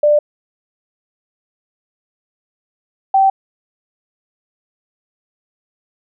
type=tone pair in turn; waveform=sine; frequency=593 / 775.1 Hz; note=D5 / G5; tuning=+17 / -20 cents; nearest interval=perfect fourth; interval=463 cents; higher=second; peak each=-8 dBFS; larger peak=neither; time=0.03-0.19 / 3.14-3.3 s; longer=neither; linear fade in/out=5 ms; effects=none